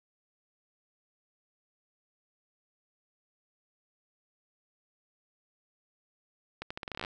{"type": "accelerating click train", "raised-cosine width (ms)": 0.3, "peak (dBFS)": -21, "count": 13, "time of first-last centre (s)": [6.62, 7.049], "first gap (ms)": 85, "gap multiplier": 0.82, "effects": []}